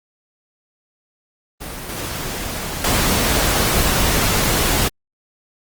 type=noise with level steps; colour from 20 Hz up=pink; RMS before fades=-30 / -26 / -17 dBFS; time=1.6-4.89 s; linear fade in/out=20 ms; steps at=1.89 / 2.84 s; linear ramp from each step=2 ms; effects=Opus 24 kbps